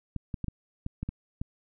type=clicks; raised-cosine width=5 ms; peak=-20 dBFS; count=8; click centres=0.163 / 0.342 / 0.443 / 0.483 / 0.864 / 1.03 / 1.09 / 1.415 s; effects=none